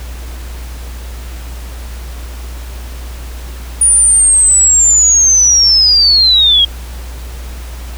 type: linear sweep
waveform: sine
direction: down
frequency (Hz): 9620 to 3229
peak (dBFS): -5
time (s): 3.81-6.65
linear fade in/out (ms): 5
effects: added 60 Hz sine -23 dBFS peak until 7.97 s + pink hiss -34 dBFS RMS until 7.97 s